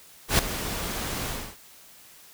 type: noise with ADSR envelope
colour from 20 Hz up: pink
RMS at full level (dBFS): -18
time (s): 0.28-1.57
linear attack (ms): 110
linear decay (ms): 3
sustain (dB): -13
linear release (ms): 290
effects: white hiss -51 dBFS RMS until 2.33 s